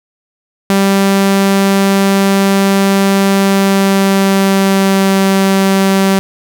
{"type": "tone with pitch glide", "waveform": "sawtooth", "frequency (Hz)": [196, 193.64], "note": ["G3", "G3"], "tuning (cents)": [0, -21], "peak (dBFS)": -4, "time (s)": [0.7, 6.19], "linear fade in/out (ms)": 0, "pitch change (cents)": -21, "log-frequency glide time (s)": [3.33, 5.2], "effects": []}